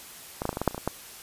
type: clicks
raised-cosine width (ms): 1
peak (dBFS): -15 / -13 / -12 / -22 / -15 / -13 / -6 / -30 / -19 / -19 / -11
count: 11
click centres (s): 0.419 / 0.454 / 0.492 / 0.529 / 0.571 / 0.616 / 0.677 / 0.71 / 0.746 / 0.779 / 0.876
effects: white hiss -45 dBFS RMS until 1.22 s + resampled to 32000 Hz